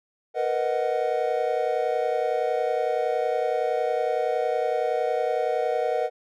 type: chord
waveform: triangle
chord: B major seventh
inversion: third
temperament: equal with one note detuned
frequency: 466.2 / 497 / 622.3 / 740 Hz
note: A#4 / B4 / D#5 / F#5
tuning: 0 / +11 / 0 / 0 cents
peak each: -26 dBFS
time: 0.34-6.1 s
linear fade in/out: 50 ms
effects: none